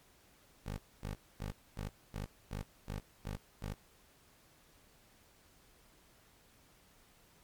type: tone bursts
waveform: 15% pulse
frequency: 50.7 Hz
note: G#1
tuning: 41 cents flat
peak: -32 dBFS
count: 9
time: 0.66-3.74 s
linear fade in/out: 5 ms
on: 120 ms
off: 250 ms
effects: pink hiss -65 dBFS RMS until 7.43 s + MP3 96 kbps